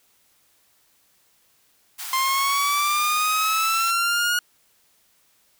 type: high-pass noise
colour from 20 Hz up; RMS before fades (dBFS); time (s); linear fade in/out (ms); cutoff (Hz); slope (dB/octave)
white; -33; 1.98-3.92; 20; 700; 96
type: linear sweep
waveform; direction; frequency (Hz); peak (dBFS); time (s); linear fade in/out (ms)
sawtooth; up; 1046.5 to 1447; -16; 2.13-4.39; 2
effects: white hiss -62 dBFS RMS until 5.59 s